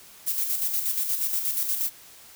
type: noise with tremolo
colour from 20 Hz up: violet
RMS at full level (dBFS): -25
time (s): 0.26-1.9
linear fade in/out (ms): 20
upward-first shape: square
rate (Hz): 8.4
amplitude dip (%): 45
effects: white hiss -49 dBFS RMS until 2.35 s